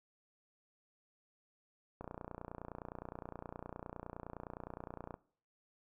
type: click train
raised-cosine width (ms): 1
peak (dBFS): -30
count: 94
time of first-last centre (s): 2.01-5.141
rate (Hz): 29.7
effects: noise-tail reverb RT60 0.5 s tail -20 dB re dry